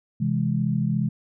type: chord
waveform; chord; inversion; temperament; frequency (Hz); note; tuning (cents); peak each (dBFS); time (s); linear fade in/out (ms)
sine; C augmented; none; equal; 130.81 / 164.81 / 207.7; C3 / E3 / G#3; 0 / 0 / 0; -25; 0.2-1.09; 10
effects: none